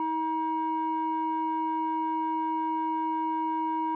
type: tone pair together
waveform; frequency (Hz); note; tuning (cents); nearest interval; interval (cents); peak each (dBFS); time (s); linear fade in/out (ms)
sine; 319.2 / 952.1; D#4 / A#5; +44 / +36; octave + perfect fifth; 1892; -30 / -26; 0-3.95; 2
effects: tanh soft clip ceiling -22 dBFS